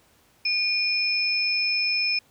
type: tone pair together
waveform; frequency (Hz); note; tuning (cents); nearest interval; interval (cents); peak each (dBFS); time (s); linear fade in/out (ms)
sine; 2436 / 5225; D#7 / E8; -37 / -16; octave + minor second; 1321; -24 / -24; 0.45-2.19; 5
effects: pink hiss -60 dBFS RMS until 2.3 s + high-pass 60 Hz 12 dB/octave